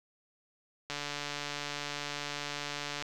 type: click train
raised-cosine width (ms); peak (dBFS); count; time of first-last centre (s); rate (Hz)
0.2; -19; 309; 0.9-3.024; 145
effects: none